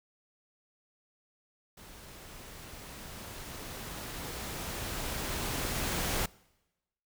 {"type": "noise with level ramp", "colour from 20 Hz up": "pink", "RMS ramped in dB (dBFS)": [-51, -31], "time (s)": [1.77, 6.26], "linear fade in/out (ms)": 5, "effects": ["noise-tail reverb RT60 1.0 s tail -24 dB re dry"]}